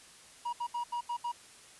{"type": "tone bursts at uneven times", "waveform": "triangle", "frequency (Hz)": 956, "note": "A#5", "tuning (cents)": 43, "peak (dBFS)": -30, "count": 6, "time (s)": [[0.45, 0.53], [0.6, 0.67], [0.74, 0.84], [0.92, 1.01], [1.09, 1.17], [1.24, 1.32]], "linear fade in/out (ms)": 10, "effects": ["white hiss -55 dBFS RMS until 1.79 s", "resampled to 24000 Hz"]}